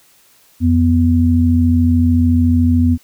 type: tone pair together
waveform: sine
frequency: 86.86 / 246.9 Hz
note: F2 / B3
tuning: -9 / 0 cents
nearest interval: octave + tritone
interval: 1809 cents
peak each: -12 dBFS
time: 0.6-2.98 s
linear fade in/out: 50 ms
effects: white hiss -51 dBFS RMS until 3.03 s